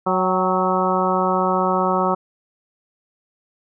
harmonic tone with a mistuned harmonic, 185 Hz, F#3, in tune, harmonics 1 / 2 / 3 / 4 / 5 / 6 / 7, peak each -24 / -24 / -24 / -24 / -24 / -24 / -24 dBFS, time 0.06-2.15 s, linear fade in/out 10 ms, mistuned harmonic 4, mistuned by +36 cents, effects none

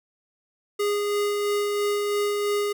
square tone with tremolo, 411.1 Hz, G#4, 18 cents flat, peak -22 dBFS, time 0.79-2.73 s, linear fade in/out 10 ms, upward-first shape sine, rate 3 Hz, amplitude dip 25%, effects none

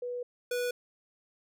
sine / square tone pair in turn, 490 / 490 Hz, B4 / B4, -14 / -14 cents, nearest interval unison, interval 0 cents, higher neither, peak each -33 / -30 dBFS, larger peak second, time 0.02-0.23 / 0.51-0.71 s, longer first, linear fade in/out 5 ms, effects none

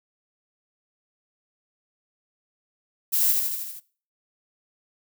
violet noise with echo, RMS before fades -22 dBFS, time 3.12-3.33 s, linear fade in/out 20 ms, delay 79 ms, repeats 6, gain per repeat -3 dB, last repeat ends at 3.804 s, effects noise-tail reverb RT60 0.4 s tail -20 dB re dry

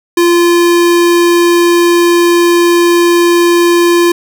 square tone, 345.4 Hz, F4, 19 cents flat, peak -6 dBFS, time 0.17-4.12 s, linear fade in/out 5 ms, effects none

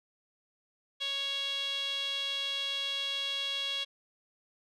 sawtooth tone with band-pass filter, 554.4 Hz, C#5, in tune, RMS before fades -34 dBFS, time 1-3.85 s, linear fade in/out 20 ms, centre 3400 Hz, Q 7.4, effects none

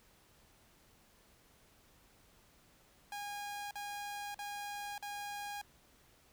sawtooth tone bursts, 818 Hz, G#5, 26 cents flat, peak -37 dBFS, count 4, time 3.12-5.615 s, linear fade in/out 2 ms, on 590 ms, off 45 ms, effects pink hiss -66 dBFS RMS until 6.32 s

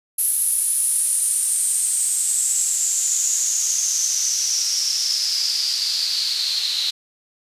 white noise with band-pass filter sweep, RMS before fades -21 dBFS, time 0.18-6.91 s, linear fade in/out 10 ms, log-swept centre 11000 to 4000 Hz, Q 8.3, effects resampled to 32000 Hz

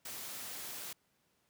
white noise, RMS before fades -44 dBFS, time 0.05-0.93 s, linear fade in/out 5 ms, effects pink hiss -75 dBFS RMS until 1.49 s + high-pass 100 Hz 12 dB/octave

